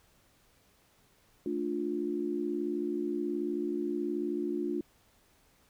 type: chord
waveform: sine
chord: D minor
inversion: second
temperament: just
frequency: 220.2 / 293.7 / 352.4 Hz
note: A3 / D4 / F4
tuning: +2 / 0 / +16 cents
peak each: -38 / -34 / -33 dBFS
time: 1.46-4.81 s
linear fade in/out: 2 ms
effects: pink hiss -66 dBFS RMS until 5.69 s